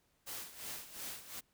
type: noise with tremolo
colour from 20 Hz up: white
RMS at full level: -43 dBFS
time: 0.26-1.41 s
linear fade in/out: 20 ms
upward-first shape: sine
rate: 2.8 Hz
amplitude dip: 75%
effects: pink hiss -75 dBFS RMS until 1.53 s